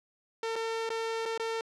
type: tone with dropouts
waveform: sawtooth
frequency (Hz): 452.2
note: A4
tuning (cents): +47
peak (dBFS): -27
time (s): 0.43-1.61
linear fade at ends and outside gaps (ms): 2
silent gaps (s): 0.557-0.561 / 0.892-0.902 / 1.255-1.259 / 1.377-1.397
effects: low-pass 6000 Hz 12 dB/octave